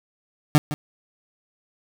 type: tone with echo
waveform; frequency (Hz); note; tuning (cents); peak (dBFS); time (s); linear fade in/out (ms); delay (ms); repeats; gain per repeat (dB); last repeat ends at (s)
30% pulse; 149.8; D3; +35; -9; 0.55-0.58; 0; 160; 1; -13; 0.74
effects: none